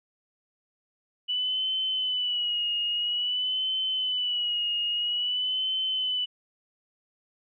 sine tone with vibrato, 2960 Hz, F#7, in tune, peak -25 dBFS, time 1.28-6.26 s, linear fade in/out 20 ms, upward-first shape sine, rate 0.5 Hz, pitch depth 59 cents each way, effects none

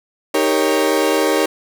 35% pulse chord, Eb dominant seventh, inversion none, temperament equal with one note detuned, 311.1 / 395.6 / 466.2 / 554.4 Hz, Eb4 / G4 / Bb4 / Db5, 0 / +16 / 0 / 0 cents, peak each -18 dBFS, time 0.34-1.46 s, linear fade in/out 5 ms, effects none

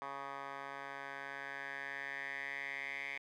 10% pulse tone with band-pass filter sweep, 138.59 Hz, C#3, in tune, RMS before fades -44 dBFS, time 0.02-3.18 s, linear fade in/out 0 ms, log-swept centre 1200 to 2200 Hz, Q 5.7, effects none

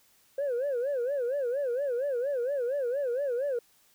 sine tone with vibrato, 523.3 Hz, C5, in tune, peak -25 dBFS, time 0.38-3.59 s, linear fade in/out 5 ms, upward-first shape sine, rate 4.3 Hz, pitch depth 180 cents each way, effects tanh soft clip ceiling -25 dBFS + white hiss -64 dBFS RMS until 3.94 s

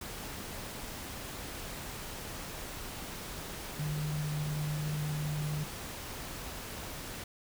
sine tone in noise, 150.2 Hz, D3, 39 cents sharp, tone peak -32 dBFS, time 3.79-5.64 s, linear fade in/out 5 ms, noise pink, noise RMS -42 dBFS, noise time 0.01-7.24 s, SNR +7 dB, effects none

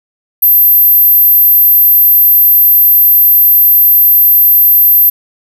sine tone, 12330 Hz, G9, 30 cents flat, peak -3 dBFS, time 0.42-5.1 s, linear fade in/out 10 ms, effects none

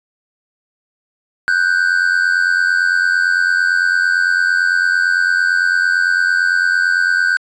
triangle tone pair together, 1479.1 / 1568 Hz, F#6 / G6, -1 / 0 cents, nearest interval minor second, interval 101 cents, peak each -13 dBFS, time 1.48-7.37 s, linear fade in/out 0 ms, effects resampled to 22050 Hz

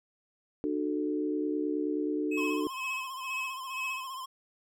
sine chord, D major, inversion none, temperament equal with one note detuned, 300.9 / 370 / 440 Hz, D4 / F#4 / A4, +42 / 0 / 0 cents, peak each -30 / -35 / -35 dBFS, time 0.64-2.67 s, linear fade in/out 0 ms
triangle tone with tremolo, 2568 Hz, E7, 46 cents flat, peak -30 dBFS, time 2.31-4.15 s, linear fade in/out 10 ms, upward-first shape sine, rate 2.1 Hz, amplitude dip 100%
square tone with vibrato, 1051 Hz, C6, 7 cents sharp, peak -38 dBFS, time 2.37-4.26 s, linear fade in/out 10 ms, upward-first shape sine, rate 15 Hz, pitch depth 60 cents each way
effects none

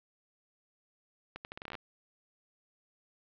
accelerating click train, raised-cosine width 0.3 ms, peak -25 dBFS, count 12, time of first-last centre 1.36-1.752 s, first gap 89 ms, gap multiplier 0.79, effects low-pass 4000 Hz 12 dB/octave + 11-bit

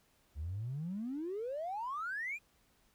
triangle exponential sweep, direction up, 69.3 to 2502 Hz, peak -33 dBFS, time 0.35-2.39 s, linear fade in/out 50 ms, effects tanh soft clip ceiling -34 dBFS + pink hiss -71 dBFS RMS until 2.94 s

